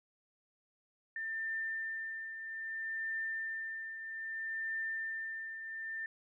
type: tone with tremolo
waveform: sine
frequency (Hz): 1793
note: A6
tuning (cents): +32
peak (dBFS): -34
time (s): 1.16-6.06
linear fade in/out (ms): 2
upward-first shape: triangle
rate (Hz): 0.62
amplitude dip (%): 60
effects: none